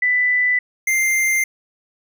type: tone pair in turn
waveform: sine / square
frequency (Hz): 1989 / 2096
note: B6 / C7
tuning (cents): +12 / +2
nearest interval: minor second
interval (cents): 90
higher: second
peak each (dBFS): -14 / -16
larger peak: first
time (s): 0.02-0.59 / 0.87-1.44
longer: neither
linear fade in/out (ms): 5
effects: none